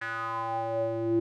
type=tone with band-pass filter sweep; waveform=square; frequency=113.7 Hz; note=A#2; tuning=43 cents flat; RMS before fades=-30 dBFS; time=0.01-1.2 s; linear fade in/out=10 ms; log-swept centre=1700 to 330 Hz; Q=5.5; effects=none